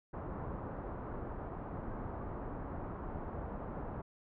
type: low-pass noise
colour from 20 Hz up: pink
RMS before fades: -42 dBFS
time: 0.13-4.02 s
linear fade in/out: 10 ms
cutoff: 1200 Hz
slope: 24 dB/octave
effects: none